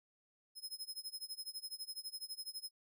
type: tone with tremolo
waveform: sawtooth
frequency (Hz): 5130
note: E8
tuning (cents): -48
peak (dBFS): -38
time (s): 0.55-2.71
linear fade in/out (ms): 50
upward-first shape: sine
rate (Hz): 12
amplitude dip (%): 95
effects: none